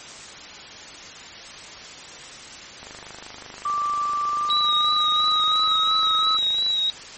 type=click train; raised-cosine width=0.5 ms; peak=-24 dBFS; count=99; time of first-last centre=2.83-6.704 s; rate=25.3 Hz
type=tone with pitch glide; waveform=sine; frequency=1173 to 1279.2 Hz; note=D6 to D#6; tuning=-2 to +48 cents; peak=-21 dBFS; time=3.65-6.37 s; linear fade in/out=5 ms; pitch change=+150 cents; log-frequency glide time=4.25-5.86 s
type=tone with vibrato; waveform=sine; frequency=3854 Hz; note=B7; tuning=43 cents flat; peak=-19 dBFS; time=4.5-6.9 s; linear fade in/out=0 ms; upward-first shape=sine; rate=2.9 Hz; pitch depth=34 cents each way
effects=white hiss -39 dBFS RMS until 7.17 s + MP3 32 kbps